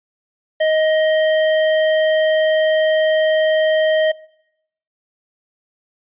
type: tone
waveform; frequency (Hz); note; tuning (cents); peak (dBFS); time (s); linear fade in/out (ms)
square; 627; D#5; +13; -14; 0.6-4.12; 10
effects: noise-tail reverb RT60 0.8 s tail -23 dB re dry + resampled to 8000 Hz